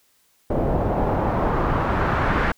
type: noise with low-pass filter sweep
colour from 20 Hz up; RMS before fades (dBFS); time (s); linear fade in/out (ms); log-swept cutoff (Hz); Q
pink; -21; 0.5-2.52; 5; 590 to 1700; 1.6
effects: white hiss -62 dBFS RMS until 2.57 s